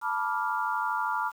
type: chord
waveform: sine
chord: B half-diminished seventh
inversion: third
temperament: equal with one note detuned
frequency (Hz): 880 / 972.5 / 1174.7 / 1396.9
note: A5 / B5 / D6 / F6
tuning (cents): 0 / -27 / 0 / 0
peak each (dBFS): -32 / -31 / -33 / -32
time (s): 0.01-1.32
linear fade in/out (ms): 50
effects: 9-bit